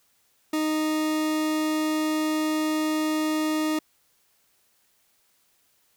40% pulse tone, 310 Hz, D#4, 6 cents flat, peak -22 dBFS, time 0.53-3.79 s, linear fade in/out 5 ms, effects white hiss -66 dBFS RMS until 5.96 s

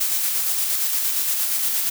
blue noise with tremolo, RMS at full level -21 dBFS, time 0-1.9 s, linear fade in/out 10 ms, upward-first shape square, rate 8.6 Hz, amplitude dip 25%, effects none

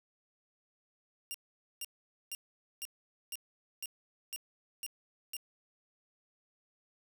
10% pulse tone bursts, 2794 Hz, F7, in tune, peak -29 dBFS, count 9, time 1.31-5.367 s, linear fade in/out 0 ms, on 33 ms, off 470 ms, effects none

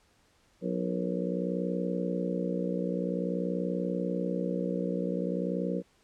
harmonic tone with a mistuned harmonic, 60.5 Hz, B1, 35 cents flat, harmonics 3 / 4 / 5 / 6 / 7 / 8 / 9, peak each -32 / -38 / -37 / -40 / -41 / -35 / -38 dBFS, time 0.61-5.83 s, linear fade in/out 50 ms, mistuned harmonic 7, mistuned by +79 cents, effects pink hiss -66 dBFS RMS until 6.03 s + low-pass 9000 Hz 12 dB/octave

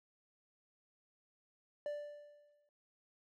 triangle tone with exponential decay, 587.3 Hz, D5, in tune, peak -34 dBFS, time 1.86-2.69 s, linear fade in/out 1 ms, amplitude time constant 180 ms, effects none

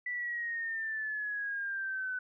sine exponential sweep, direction down, 1978 to 1498 Hz, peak -33 dBFS, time 0.06-2.19 s, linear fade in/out 5 ms, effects none

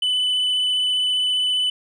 sine tone with vibrato, 3000 Hz, F#7, 23 cents sharp, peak -15 dBFS, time 0.02-1.7 s, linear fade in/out 5 ms, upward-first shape triangle, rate 15 Hz, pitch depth 11 cents each way, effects tanh soft clip ceiling -17 dBFS

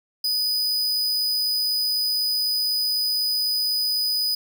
45% pulse tone, 4978 Hz, D#8, in tune, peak -20 dBFS, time 0.24-4.35 s, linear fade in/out 5 ms, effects none

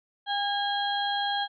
harmonic tone with a mistuned harmonic, 816 Hz, G#5, 31 cents flat, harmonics 1 / 2 / 4 / 5, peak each -28 / -33 / -31 / -38 dBFS, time 0.26-1.48 s, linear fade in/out 50 ms, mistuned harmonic 1, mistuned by -19 cents, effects none

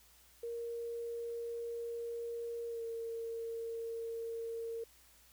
sine tone with pitch glide, 467.7 to 458.3 Hz, A#4 to A#4, +6 to -29 cents, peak -38 dBFS, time 0.43-4.84 s, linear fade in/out 5 ms, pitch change -35 cents, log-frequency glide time 2.68-2.83 s, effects added 60 Hz sine -69 dBFS peak until 5.32 s + white hiss -64 dBFS RMS until 5.32 s

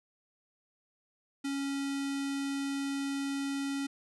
square tone with notch filter, 277.2 Hz, C#4, in tune, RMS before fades -34 dBFS, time 1.44-3.87 s, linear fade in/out 10 ms, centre 650 Hz, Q 0.74, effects resampled to 24000 Hz

